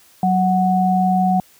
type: tone pair together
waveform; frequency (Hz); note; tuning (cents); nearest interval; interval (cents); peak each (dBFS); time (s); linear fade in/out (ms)
sine; 186.18 / 740; F#3 / F#5; +11 / 0; 2 octaves; 2389; -16 / -16; 0.23-1.4; 2
effects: white hiss -51 dBFS RMS until 1.59 s + high-pass 60 Hz 12 dB/octave